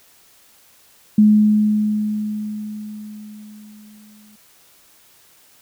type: tone with exponential decay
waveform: sine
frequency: 211.8 Hz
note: G#3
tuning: 34 cents sharp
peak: -7 dBFS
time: 1.18-4.36 s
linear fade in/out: 5 ms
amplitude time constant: 690 ms
effects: white hiss -52 dBFS RMS until 5.61 s